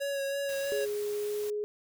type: tone with vibrato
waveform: square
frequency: 556 Hz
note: C#5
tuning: 5 cents sharp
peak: -31 dBFS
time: 0-0.86 s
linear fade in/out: 20 ms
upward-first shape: sine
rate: 3.1 Hz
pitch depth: 20 cents each way
type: noise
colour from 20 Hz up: white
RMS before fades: -46 dBFS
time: 0.49-1.5 s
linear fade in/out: 0 ms
type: tone with pitch glide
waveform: sine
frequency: 415.3 to 418.2 Hz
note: G#4 to G#4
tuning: 0 to +12 cents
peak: -30 dBFS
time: 0.72-1.64 s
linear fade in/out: 0 ms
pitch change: +12 cents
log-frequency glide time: 1.15-1.41 s
effects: none